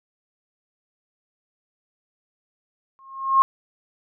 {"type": "tone with exponential growth", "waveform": "sine", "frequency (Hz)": 1075, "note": "C6", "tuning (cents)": 47, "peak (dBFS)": -9, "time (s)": [2.99, 3.42], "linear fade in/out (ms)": 0, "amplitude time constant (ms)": 92, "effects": []}